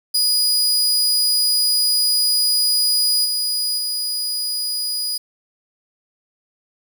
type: tone with level steps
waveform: sawtooth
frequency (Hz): 4920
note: D#8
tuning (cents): -20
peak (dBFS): -12 / -16 / -18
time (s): 0.14-5.18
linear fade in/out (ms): 10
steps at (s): 3.24 / 3.77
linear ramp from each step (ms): 20
effects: 8-bit